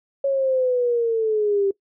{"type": "linear sweep", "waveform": "sine", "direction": "down", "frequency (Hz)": [554.4, 389.4], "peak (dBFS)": -17, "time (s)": [0.24, 1.71], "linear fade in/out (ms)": 5, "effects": ["noise-tail reverb RT60 0.1 s tail -20 dB re dry"]}